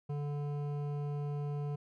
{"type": "tone with hard clipping", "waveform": "sine", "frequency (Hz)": 145.3, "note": "D3", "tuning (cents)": -18, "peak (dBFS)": -36, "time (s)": [0.09, 1.76], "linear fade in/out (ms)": 10, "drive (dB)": 12, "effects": []}